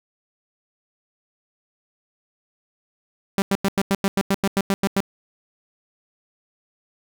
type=tone bursts; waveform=sawtooth; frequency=196.4 Hz; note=G3; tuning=4 cents sharp; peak=-13 dBFS; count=13; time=3.38-5.004 s; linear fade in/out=0 ms; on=40 ms; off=92 ms; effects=none